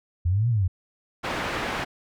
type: exponential two-way sweep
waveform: sine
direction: up then down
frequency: 82.7 to 123.47 to 86.1 Hz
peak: -19 dBFS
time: 0.25-0.68 s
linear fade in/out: 10 ms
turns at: 0.49 s
type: low-pass noise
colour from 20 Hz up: white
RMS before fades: -29 dBFS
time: 1.23-1.85 s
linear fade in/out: 20 ms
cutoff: 1800 Hz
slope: 12 dB/octave
effects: none